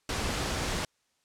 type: noise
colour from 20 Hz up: pink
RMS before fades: -31 dBFS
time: 0.09-0.85 s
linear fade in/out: 2 ms
effects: white hiss -73 dBFS RMS until 1.24 s + low-pass 8000 Hz 12 dB/octave